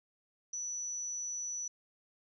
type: tone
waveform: sine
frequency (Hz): 5930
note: F#8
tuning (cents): +3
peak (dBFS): -36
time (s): 0.53-1.68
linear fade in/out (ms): 5
effects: none